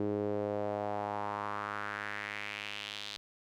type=tone with band-pass filter sweep; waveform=sawtooth; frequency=103.3 Hz; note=G#2; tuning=9 cents flat; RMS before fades=-37 dBFS; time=0-3.17 s; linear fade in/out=0 ms; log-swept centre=360 to 3900 Hz; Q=2.8; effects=none